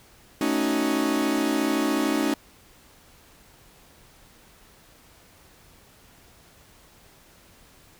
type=chord; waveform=40% pulse; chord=D# half-diminished seventh; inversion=second; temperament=equal; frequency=220 / 277.2 / 311.1 / 370 Hz; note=A3 / C#4 / D#4 / F#4; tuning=0 / 0 / 0 / 0 cents; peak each=-29 / -25 / -25 / -30 dBFS; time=0.41-2.34 s; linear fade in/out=2 ms; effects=pink hiss -54 dBFS RMS until 7.99 s